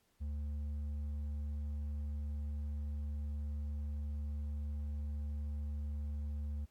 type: tone with hard clipping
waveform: sine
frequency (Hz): 73.42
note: D2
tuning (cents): 0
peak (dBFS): -38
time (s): 0.2-6.66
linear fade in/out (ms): 20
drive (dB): 4
effects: pink hiss -75 dBFS RMS until 6.7 s + AAC 64 kbps